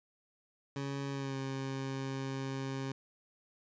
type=tone with pitch glide; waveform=20% pulse; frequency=138.8 to 134.62 Hz; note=C#3 to C3; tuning=+3 to +50 cents; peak=-31 dBFS; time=0.76-2.92 s; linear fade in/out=2 ms; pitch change=-53 cents; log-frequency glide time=1.11-1.37 s; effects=resampled to 16000 Hz